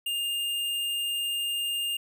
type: tone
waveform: square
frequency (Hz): 2814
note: F7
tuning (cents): +12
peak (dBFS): -28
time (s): 0.06-1.97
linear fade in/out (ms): 5
effects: none